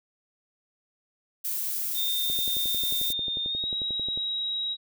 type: noise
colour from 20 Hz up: violet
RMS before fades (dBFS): -30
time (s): 1.44-3.13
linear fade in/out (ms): 10
type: tone with pitch glide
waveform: sine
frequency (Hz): 3638 to 3832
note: A#7 to A#7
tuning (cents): -43 to +47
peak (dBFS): -27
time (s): 1.94-4.77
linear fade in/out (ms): 50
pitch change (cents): +90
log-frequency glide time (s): 3.46-3.69
type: click train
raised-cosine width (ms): 2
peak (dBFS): -27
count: 22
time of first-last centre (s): 2.3-4.175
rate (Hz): 11.2
effects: none